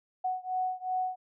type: beating tone pair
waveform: sine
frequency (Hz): 740 / 742.7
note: F#5 / F#5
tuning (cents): 0 / +6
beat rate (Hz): 2.7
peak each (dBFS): -32 / -33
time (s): 0.24-1.16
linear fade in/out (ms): 10
effects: none